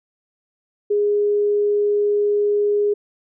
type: tone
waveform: sine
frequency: 412.7 Hz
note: G#4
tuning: 11 cents flat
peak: -15 dBFS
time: 0.9-2.94 s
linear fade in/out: 10 ms
effects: none